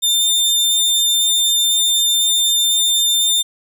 sawtooth tone, 3602 Hz, A7, 40 cents sharp, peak -10 dBFS, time 0.02-3.43 s, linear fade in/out 20 ms, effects none

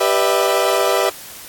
30% pulse chord, E minor seventh, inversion first, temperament equal with one note detuned, 392 / 493.9 / 596.6 / 659.3 Hz, G4 / B4 / D5 / E5, 0 / 0 / +27 / 0 cents, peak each -17 dBFS, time 0-1.1 s, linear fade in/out 10 ms, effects white hiss -36 dBFS RMS until 1.48 s + AAC 64 kbps

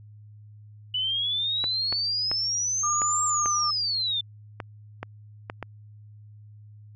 sine exponential two-way sweep, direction up then down, 2960 to 7520 to 3517 Hz, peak -24 dBFS, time 0.94-4.21 s, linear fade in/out 5 ms, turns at 3.24 s
clicks, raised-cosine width 0.5 ms, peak -17 dBFS, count 9, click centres 1.641 / 1.926 / 2.315 / 3.018 / 3.459 / 4.602 / 5.03 / 5.499 / 5.627 s
sine tone, 1205 Hz, D6, 44 cents sharp, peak -25 dBFS, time 2.83-3.71 s, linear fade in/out 10 ms
effects added 105 Hz sine -45 dBFS peak until 6.95 s

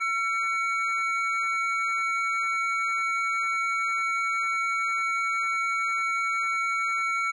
triangle tone pair together, 1351 / 2240 Hz, E6 / C#7, +42 / +18 cents, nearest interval major sixth, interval 876 cents, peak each -25 / -26 dBFS, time 0-7.32 s, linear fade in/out 20 ms, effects resampled to 24000 Hz

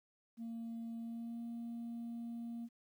sine tone with pitch glide, 229.7 to 233.6 Hz, A#3 to A#3, -25 to +4 cents, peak -39 dBFS, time 0.37-2.69 s, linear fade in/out 50 ms, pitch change +29 cents, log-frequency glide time 0.98-1.41 s, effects tanh soft clip ceiling -40 dBFS + 12-bit

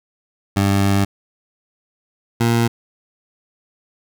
20% pulse tone pair in turn, 99 / 116.82 Hz, G2 / A#2, +18 / +4 cents, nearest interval minor third, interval 286 cents, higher second, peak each -9 dBFS, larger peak neither, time 0.56-1.05 / 2.4-2.68 s, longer first, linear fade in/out 10 ms, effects none

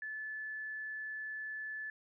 sine tone, 1735 Hz, A6, 25 cents flat, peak -39 dBFS, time 0.02-1.9 s, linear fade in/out 2 ms, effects none

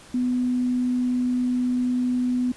sine tone, 249.1 Hz, B3, 15 cents sharp, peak -20 dBFS, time 0.14-2.52 s, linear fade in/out 5 ms, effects pink hiss -47 dBFS RMS until 2.56 s + resampled to 24000 Hz

